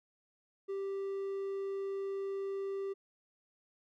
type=tone; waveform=triangle; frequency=392 Hz; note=G4; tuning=in tune; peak=-33 dBFS; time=0.68-2.94 s; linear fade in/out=20 ms; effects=none